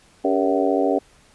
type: harmonic tone with a mistuned harmonic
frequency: 94.2 Hz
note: F#2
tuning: 32 cents sharp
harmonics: 3 / 4 / 5 / 6 / 7 / 8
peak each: -22 / -23 / -24 / -25 / -25 / -26 dBFS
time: 0.24-0.99 s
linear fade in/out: 10 ms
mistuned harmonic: 4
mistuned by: +75 cents
effects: pink hiss -54 dBFS RMS until 1.34 s + resampled to 24000 Hz